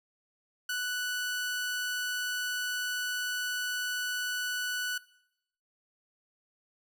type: tone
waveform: sawtooth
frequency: 1483 Hz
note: F#6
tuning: 4 cents sharp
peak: -27 dBFS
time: 0.69-4.98 s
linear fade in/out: 5 ms
effects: noise-tail reverb RT60 0.8 s tail -21 dB re dry